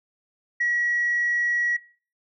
sine tone, 1919 Hz, A#6, 50 cents sharp, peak -19 dBFS, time 0.6-1.77 s, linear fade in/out 10 ms, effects noise-tail reverb RT60 0.4 s tail -21 dB re dry + tanh soft clip ceiling -16 dBFS

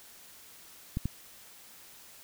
clicks, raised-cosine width 5 ms, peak -18 dBFS, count 2, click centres 0.971 / 1.056 s, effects white hiss -53 dBFS RMS until 2.23 s

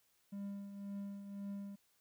triangle tone with tremolo, 200 Hz, G3, 35 cents sharp, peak -38 dBFS, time 0.32-1.76 s, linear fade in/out 10 ms, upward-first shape triangle, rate 1.9 Hz, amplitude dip 60%, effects white hiss -75 dBFS RMS until 2 s

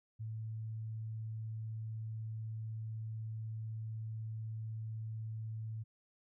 sine tone, 110.5 Hz, A2, 8 cents sharp, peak -39 dBFS, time 0.19-5.84 s, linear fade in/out 20 ms, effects none

